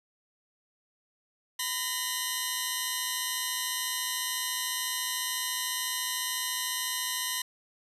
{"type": "tone cluster", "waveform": "15% pulse", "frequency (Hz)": [1002, 1850, 2906, 3120, 4090], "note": ["B5", "A#6", "F#7", "G7", "C8"], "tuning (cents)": [25, -14, -32, -9, -40], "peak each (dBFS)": -30, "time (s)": [1.59, 7.42], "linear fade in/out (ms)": 5, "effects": ["resampled to 32000 Hz"]}